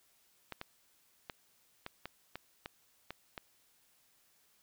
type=clicks; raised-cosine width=0.3 ms; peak=-25 dBFS; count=9; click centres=0.523 / 0.614 / 1.298 / 1.864 / 2.056 / 2.356 / 2.659 / 3.106 / 3.378 s; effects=white hiss -70 dBFS RMS until 4.62 s